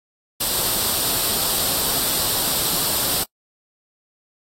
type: noise with comb filter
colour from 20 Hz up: white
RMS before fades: -21 dBFS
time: 0.4-3.24 s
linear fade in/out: 10 ms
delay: 0.23 ms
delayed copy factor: +0.55
effects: noise-tail reverb RT60 0.1 s tail -26 dB re dry + AAC 48 kbps